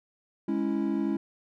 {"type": "chord", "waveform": "triangle", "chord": "C# minor", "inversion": "second", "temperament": "equal", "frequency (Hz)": [207.7, 277.2, 329.6], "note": ["G#3", "C#4", "E4"], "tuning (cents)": [0, 0, 0], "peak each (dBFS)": -28, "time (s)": [0.48, 1.17], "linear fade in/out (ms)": 5, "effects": []}